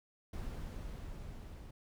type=noise with level ramp; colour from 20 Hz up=brown; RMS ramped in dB=-41 to -49 dBFS; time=0.33-1.71 s; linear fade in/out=5 ms; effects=none